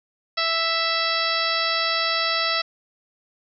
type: harmonic tone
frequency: 660 Hz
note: E5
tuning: 2 cents sharp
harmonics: 1 / 2 / 3 / 4 / 5 / 6 / 7 / 8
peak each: -30 / -26 / -28 / -30 / -31 / -28 / -29 / -29 dBFS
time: 0.37-2.62 s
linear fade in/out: 10 ms
effects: none